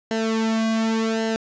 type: tone with flanger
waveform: sawtooth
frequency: 223.1 Hz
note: A3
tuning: 24 cents sharp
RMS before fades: -22 dBFS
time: 0.11-1.36 s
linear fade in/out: 0 ms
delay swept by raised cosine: 0.83 to 2.23 ms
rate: 0.88 Hz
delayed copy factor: -0.8
effects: resampled to 16000 Hz + 9-bit

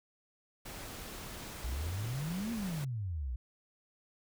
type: noise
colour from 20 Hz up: pink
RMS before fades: -45 dBFS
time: 0.65-2.85 s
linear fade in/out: 10 ms
type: exponential two-way sweep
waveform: sine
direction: up then down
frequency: 57.2 to 238.5 to 57.2 Hz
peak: -34 dBFS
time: 1.64-3.36 s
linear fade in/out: 5 ms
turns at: 2.52 s
effects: none

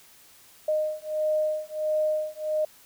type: beating tone pair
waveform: sine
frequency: 615 / 616.5 Hz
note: D#5 / D#5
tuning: -20 / -16 cents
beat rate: 1.5 Hz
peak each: -27 dBFS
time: 0.68-2.65 s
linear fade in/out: 5 ms
effects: white hiss -54 dBFS RMS until 2.85 s

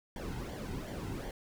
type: noise with flanger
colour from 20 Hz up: brown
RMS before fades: -40 dBFS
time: 0.16-1.31 s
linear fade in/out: 2 ms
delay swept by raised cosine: 0.76 to 1.76 ms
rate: 2.7 Hz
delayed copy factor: -0.65
effects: none

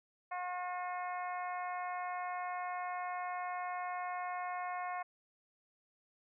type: harmonic tone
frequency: 360 Hz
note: F#4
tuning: 47 cents flat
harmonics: 2 / 3 / 4 / 5 / 6 / 7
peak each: -39 / -42 / -50 / -49 / -49 / -58 dBFS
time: 0.31-5.03 s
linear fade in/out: 10 ms
effects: none

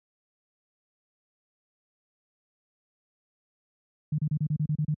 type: tone bursts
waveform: sine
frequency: 151.5 Hz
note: D#3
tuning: 46 cents flat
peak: -23 dBFS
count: 9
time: 4.12-4.943 s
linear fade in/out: 5 ms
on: 63 ms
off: 32 ms
effects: high-pass 80 Hz 12 dB/octave

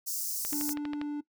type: high-pass noise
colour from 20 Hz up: white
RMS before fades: -34 dBFS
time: 0.06-0.74 s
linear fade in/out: 20 ms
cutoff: 5000 Hz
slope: 48 dB/octave
type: click train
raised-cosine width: 0.3 ms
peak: -23 dBFS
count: 8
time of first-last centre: 0.45-1.015 s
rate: 12.4 Hz
type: tone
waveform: triangle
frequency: 293.7 Hz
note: D4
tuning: in tune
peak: -29 dBFS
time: 0.52-1.21 s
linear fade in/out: 10 ms
effects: noise-tail reverb RT60 0.1 s tail -18 dB re dry

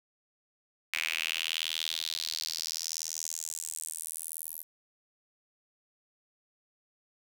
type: tone with high-pass filter sweep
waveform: sawtooth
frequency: 80.7 Hz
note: E2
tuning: 36 cents flat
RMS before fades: -36 dBFS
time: 0.93-4.63 s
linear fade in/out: 5 ms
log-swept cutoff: 2300 to 12000 Hz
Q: 4.1
effects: 9-bit

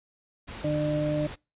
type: noise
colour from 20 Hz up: pink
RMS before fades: -40 dBFS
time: 0.47-1.36 s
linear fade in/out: 20 ms
type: harmonic tone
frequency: 150 Hz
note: D3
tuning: 37 cents sharp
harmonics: 1 / 2 / 4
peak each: -29 / -29 / -28 dBFS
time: 0.64-1.27 s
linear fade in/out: 5 ms
effects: noise-tail reverb RT60 0.3 s tail -26 dB re dry + resampled to 8000 Hz

